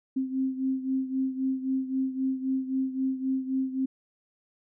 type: beating tone pair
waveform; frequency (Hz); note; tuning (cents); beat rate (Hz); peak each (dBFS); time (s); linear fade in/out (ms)
sine; 262.8 / 266.6; C4 / C4; +8 / +33; 3.8; -27 / -32; 0.16-3.86; 10
effects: none